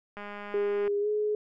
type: click train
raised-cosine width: 0.5 ms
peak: -26 dBFS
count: 146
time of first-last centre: 0.17-0.877 s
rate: 205 Hz
type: tone with pitch glide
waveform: sine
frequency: 407.2 to 422 Hz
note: G#4 to G#4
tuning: -34 to +28 cents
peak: -25 dBFS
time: 0.54-1.35 s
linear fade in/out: 2 ms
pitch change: +62 cents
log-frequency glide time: 1-1.08 s
effects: none